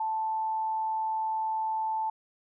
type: tone with amplitude modulation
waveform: sine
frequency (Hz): 880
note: A5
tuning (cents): 0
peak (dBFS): -26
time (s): 0-2.1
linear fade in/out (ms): 5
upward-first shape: sine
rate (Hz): 169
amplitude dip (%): 25
effects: none